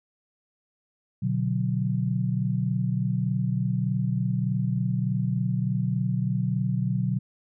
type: chord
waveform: sine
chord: B minor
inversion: none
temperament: equal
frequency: 123.47 / 146.83 / 185 Hz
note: B2 / D3 / F#3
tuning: 0 / 0 / 0 cents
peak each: -26 / -29 / -27 dBFS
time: 1.22-7.19 s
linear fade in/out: 10 ms
effects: none